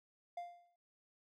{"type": "tone with exponential decay", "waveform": "triangle", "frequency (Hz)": 698.5, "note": "F5", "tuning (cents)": 0, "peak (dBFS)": -37, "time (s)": [0.37, 0.76], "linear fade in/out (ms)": 5, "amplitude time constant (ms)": 84, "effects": []}